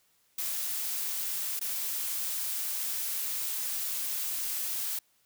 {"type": "noise with dropouts", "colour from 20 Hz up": "blue", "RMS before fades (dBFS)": -33, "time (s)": [0.38, 4.99], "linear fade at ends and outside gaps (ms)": 5, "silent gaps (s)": [1.594, 1.611], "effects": ["white hiss -69 dBFS RMS until 5.25 s"]}